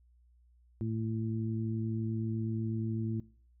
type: harmonic tone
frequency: 111.5 Hz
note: A2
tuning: 23 cents sharp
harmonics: 1 / 2 / 3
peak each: -33 / -36 / -40 dBFS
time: 0.81-3.2 s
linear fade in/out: 0 ms
effects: noise-tail reverb RT60 0.5 s tail -23 dB re dry + added 60 Hz sine -61 dBFS peak until 3.6 s

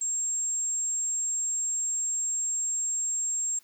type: tone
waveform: sine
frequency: 7480 Hz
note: A#8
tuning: 5 cents sharp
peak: -24 dBFS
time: 0.01-3.59 s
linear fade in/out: 5 ms
effects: tanh soft clip ceiling -25 dBFS + white hiss -61 dBFS RMS until 3.63 s

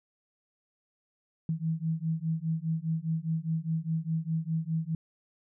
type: beating tone pair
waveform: sine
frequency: 159.2 / 164.1 Hz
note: D#3 / E3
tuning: +40 / -8 cents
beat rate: 4.9 Hz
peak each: -31 dBFS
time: 1.49-4.95 s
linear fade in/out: 2 ms
effects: none

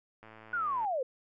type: click train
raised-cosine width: 0.5 ms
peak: -36 dBFS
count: 69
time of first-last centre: 0.23-0.848 s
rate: 110 Hz
type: linear sweep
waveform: sine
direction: down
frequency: 1480 to 484.4 Hz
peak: -29 dBFS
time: 0.53-1.03 s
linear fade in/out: 5 ms
effects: none

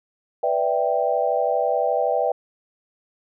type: chord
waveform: sine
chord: E minor seventh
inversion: second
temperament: equal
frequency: 493.9 / 587.3 / 659.3 / 784 Hz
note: B4 / D5 / E5 / G5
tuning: 0 / 0 / 0 / 0 cents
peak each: -24 dBFS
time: 0.43-2.32 s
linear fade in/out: 5 ms
effects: none

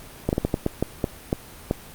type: slowing click train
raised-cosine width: 2 ms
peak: -7 dBFS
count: 10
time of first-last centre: 0.29-1.711 s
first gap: 39 ms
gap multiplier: 1.33
effects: pink hiss -43 dBFS RMS until 1.94 s + Opus 32 kbps

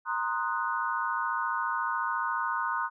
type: chord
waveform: sine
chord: C half-diminished seventh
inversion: third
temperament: equal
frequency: 932.3 / 1046.5 / 1244.5 / 1480 Hz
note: Bb5 / C6 / Eb6 / Gb6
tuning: 0 / 0 / 0 / 0 cents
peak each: -33 dBFS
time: 0.05-2.9 s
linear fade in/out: 50 ms
effects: none

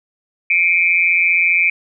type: tone with amplitude modulation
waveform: sine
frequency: 2349 Hz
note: D7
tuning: in tune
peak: -7 dBFS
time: 0.5-1.7 s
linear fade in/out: 5 ms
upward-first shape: sine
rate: 175 Hz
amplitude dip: 95%
effects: none

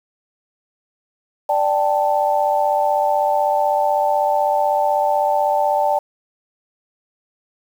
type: chord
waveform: sine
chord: D suspended fourth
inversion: none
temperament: equal with one note detuned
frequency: 589.4 / 784 / 880 Hz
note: D5 / G5 / A5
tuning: +6 / 0 / 0 cents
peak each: -19 dBFS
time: 1.49-5.99 s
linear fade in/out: 5 ms
effects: 7-bit

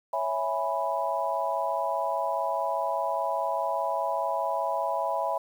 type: chord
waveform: sine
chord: C# minor seventh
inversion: none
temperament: equal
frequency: 554.4 / 659.3 / 830.6 / 987.8 Hz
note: C#5 / E5 / G#5 / B5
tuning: 0 / 0 / 0 / 0 cents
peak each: -33 / -30 / -32 / -30 dBFS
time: 0.13-5.38 s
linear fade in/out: 5 ms
effects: 9-bit

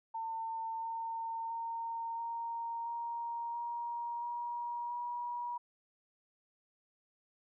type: tone with pitch steps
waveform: sine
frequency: 902 / 910.4 / 918.8 / 927.4 / 936 / 944.7 / 953.4 / 962.3 Hz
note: A5 / A#5 / A#5 / A#5 / A#5 / A#5 / A#5 / B5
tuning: +43 / -41 / -25 / -9 / +7 / +23 / +39 / -45 cents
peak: -36 dBFS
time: 0.14-5.58 s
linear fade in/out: 10 ms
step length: 680 ms
effects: none

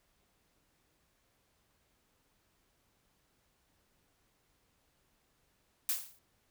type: noise with exponential decay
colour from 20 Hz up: blue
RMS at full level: -29 dBFS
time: 5.89-6.19 s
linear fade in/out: 1 ms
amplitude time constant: 65 ms
effects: pink hiss -74 dBFS RMS until 6.5 s

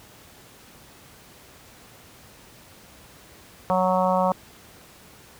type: harmonic tone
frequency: 185 Hz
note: F#3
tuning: in tune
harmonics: 1 / 3 / 4 / 5 / 6 / 7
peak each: -26 / -23 / -25 / -25 / -27 / -34 dBFS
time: 3.7-4.32 s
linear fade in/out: 0 ms
effects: pink hiss -49 dBFS RMS until 5.39 s + high-pass 60 Hz 12 dB/octave

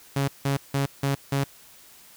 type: tone bursts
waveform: sawtooth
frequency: 138.59 Hz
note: C#3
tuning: in tune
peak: -18 dBFS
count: 5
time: 0.16-1.44 s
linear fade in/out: 5 ms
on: 120 ms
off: 170 ms
effects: white hiss -51 dBFS RMS until 2.16 s

